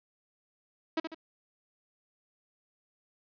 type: tone with echo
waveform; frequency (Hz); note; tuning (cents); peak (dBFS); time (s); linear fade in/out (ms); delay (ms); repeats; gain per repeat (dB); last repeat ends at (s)
sawtooth; 322.3; E4; -39; -23; 0.97-1; 5; 73; 2; -7; 1.146
effects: resampled to 11025 Hz + 10-bit